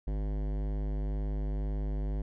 sine tone with hard clipping, 51 Hz, G#1, 31 cents flat, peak -32 dBFS, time 0.07-2.22 s, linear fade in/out 5 ms, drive 18 dB, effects none

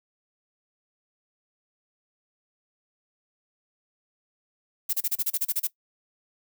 violet noise bursts, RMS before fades -25 dBFS, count 11, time 4.89-5.673 s, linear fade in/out 10 ms, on 43 ms, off 31 ms, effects noise-tail reverb RT60 0.1 s tail -19 dB re dry

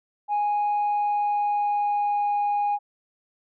sine tone with pitch glide, 828 to 821.8 Hz, G#5 to G#5, -5 to -18 cents, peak -19 dBFS, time 0.28-2.79 s, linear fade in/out 50 ms, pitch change -13 cents, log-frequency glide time 0.74-2.37 s, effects tanh soft clip ceiling -19 dBFS

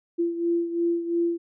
sine beating tone pair, 340 / 342.9 Hz, F4 / F4, -46 / -32 cents, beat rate 2.9 Hz, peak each -23 / -29 dBFS, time 0.18-1.38 s, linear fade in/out 20 ms, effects none

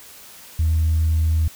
sine tone, 80 Hz, D#2, 49 cents sharp, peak -14 dBFS, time 0.59-1.48 s, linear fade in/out 5 ms, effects tanh soft clip ceiling -12 dBFS + white hiss -43 dBFS RMS until 1.55 s

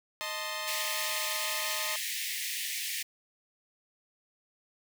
10% pulse chord, A diminished, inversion second, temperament equal with one note detuned, 622.3 / 882.5 / 1046.5 Hz, Eb5 / A5 / C6, 0 / +5 / 0 cents, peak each -29 / -31 / -30 dBFS, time 0.21-1.96 s, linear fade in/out 0 ms
pink high-pass noise, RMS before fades -35 dBFS, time 0.67-3.03 s, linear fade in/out 10 ms, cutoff 1800 Hz, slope 96 dB/octave
effects none

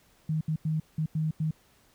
sine tone bursts at uneven times, 156.7 Hz, D#3, 13 cents sharp, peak -25 dBFS, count 6, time 0.29-0.41 / 0.48-0.56 / 0.65-0.8 / 0.98-1.06 / 1.15-1.31 / 1.4-1.51 s, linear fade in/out 5 ms, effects pink hiss -63 dBFS RMS until 1.94 s

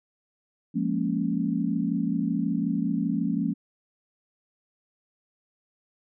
sine chord, Bb minor seventh, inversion second, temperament equal, 174.61 / 207.7 / 233.1 / 277.2 Hz, F3 / Ab3 / Bb3 / Db4, 0 / 0 / 0 / 0 cents, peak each -29 dBFS, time 0.74-3.54 s, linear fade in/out 20 ms, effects none

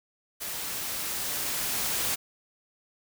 white noise with level ramp, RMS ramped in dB -35 to -28 dBFS, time 0.4-2.16 s, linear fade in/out 20 ms, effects none

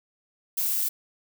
violet noise, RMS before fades -26 dBFS, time 0.57-0.89 s, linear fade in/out 10 ms, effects none

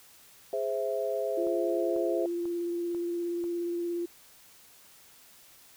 sine chord, Ab augmented, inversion none, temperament equal, 415.3 / 523.3 / 659.3 Hz, Ab4 / C5 / E5, 0 / 0 / 0 cents, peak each -33 / -32 / -32 dBFS, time 0.53-2.26 s, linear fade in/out 2 ms
sine tone with vibrato, 344.8 Hz, F4, 22 cents flat, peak -29 dBFS, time 1.37-4.06 s, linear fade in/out 10 ms, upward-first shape square, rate 17 Hz, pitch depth 10 cents each way
click train, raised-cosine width 1 ms, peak -34 dBFS, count 5, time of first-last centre 1.47-3.44 s, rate 2.03 Hz
effects white hiss -56 dBFS RMS until 5.76 s

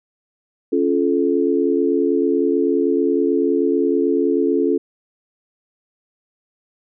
sine chord, Db augmented, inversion none, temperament just, 277.2 / 346.5 / 433.1 Hz, Db4 / F4 / A4, 0 / -14 / -27 cents, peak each -19 dBFS, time 0.72-4.78 s, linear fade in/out 10 ms, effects none

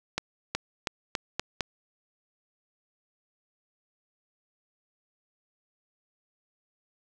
accelerating click train, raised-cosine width 0.2 ms, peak -10 dBFS, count 6, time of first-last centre 0.18-1.608 s, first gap 370 ms, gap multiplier 0.87, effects none

